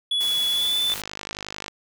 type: tone with pitch glide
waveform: triangle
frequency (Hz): 3398 to 3510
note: G#7 to A7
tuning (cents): +39 to -5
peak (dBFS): -19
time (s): 0.11-0.94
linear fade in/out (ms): 5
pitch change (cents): +56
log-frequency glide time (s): 0.49-0.8
type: noise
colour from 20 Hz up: white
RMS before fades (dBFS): -34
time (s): 0.2-1.02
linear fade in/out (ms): 10
type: click train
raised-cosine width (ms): 0.2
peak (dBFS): -14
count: 41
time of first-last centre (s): 0.9-1.681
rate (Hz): 51.2
effects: none